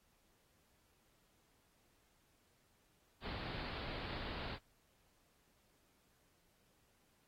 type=low-pass noise; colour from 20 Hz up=pink; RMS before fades=-45 dBFS; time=3.21-4.59 s; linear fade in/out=50 ms; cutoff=4700 Hz; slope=96 dB/octave; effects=pink hiss -75 dBFS RMS until 7.27 s + AAC 48 kbps